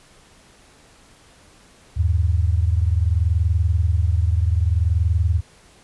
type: tone pair together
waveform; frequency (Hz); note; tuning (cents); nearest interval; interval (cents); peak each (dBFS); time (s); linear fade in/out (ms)
sine; 79.29 / 99.9; D#2 / G2; +33 / +33; major third; 400; -17 / -20; 1.96-5.41; 20
effects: pink hiss -51 dBFS RMS until 5.83 s + resampled to 24000 Hz